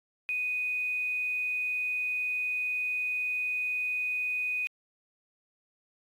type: tone with quantisation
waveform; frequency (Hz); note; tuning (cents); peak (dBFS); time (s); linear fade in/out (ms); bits
sine; 2489; D#7; 0; -28; 0.29-4.67; 0; 9
effects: AAC 64 kbps